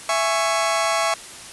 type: chord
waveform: sawtooth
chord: C# minor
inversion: first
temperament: just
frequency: 665.2 / 831.5 / 1108.7 Hz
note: E5 / G#5 / C#6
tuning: +16 / +2 / 0 cents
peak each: -18 / -22 / -19 dBFS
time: 0.09-1.14 s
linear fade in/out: 2 ms
effects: white hiss -38 dBFS RMS until 1.52 s + resampled to 24000 Hz